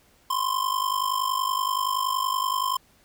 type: ring-modulated tone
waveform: square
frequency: 1046.5 Hz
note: C6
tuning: in tune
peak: -21 dBFS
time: 0.3-2.77 s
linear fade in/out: 2 ms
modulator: 25.3 Hz
effects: pink hiss -60 dBFS RMS until 3.04 s